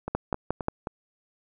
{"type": "two click trains", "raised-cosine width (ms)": 1, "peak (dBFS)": [-11, -17], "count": [4, 4], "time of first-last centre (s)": [[0.15, 0.684], [0.08, 0.872]], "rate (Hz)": [5.62, 3.79], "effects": []}